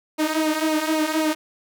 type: tone with flanger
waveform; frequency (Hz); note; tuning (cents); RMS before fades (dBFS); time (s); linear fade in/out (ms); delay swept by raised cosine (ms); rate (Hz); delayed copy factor
sawtooth; 312.3; D#4; +7; -22; 0.18-1.35; 20; 0.57 to 3.57; 3.8; -0.7
effects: none